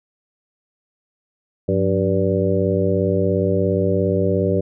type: harmonic tone with a mistuned harmonic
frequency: 97.1 Hz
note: G2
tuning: 16 cents flat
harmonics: 1 / 2 / 3 / 4 / 5 / 6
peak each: -22 / -22 / -26 / -22 / -22 / -24 dBFS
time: 1.68-4.61 s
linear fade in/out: 10 ms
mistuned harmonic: 2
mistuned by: -110 cents
effects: none